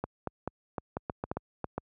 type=clicks; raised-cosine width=1 ms; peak=-18 dBFS; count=11; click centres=0.04 / 0.273 / 0.476 / 0.782 / 0.969 / 1.098 / 1.239 / 1.315 / 1.37 / 1.643 / 1.78 s; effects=high-pass 60 Hz 12 dB/octave